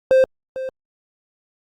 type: tone with echo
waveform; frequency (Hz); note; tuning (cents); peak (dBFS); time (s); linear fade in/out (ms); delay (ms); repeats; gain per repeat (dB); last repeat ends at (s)
triangle; 523.3; C5; 0; -8; 0.11-0.24; 0; 450; 1; -14; 0.69
effects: Opus 48 kbps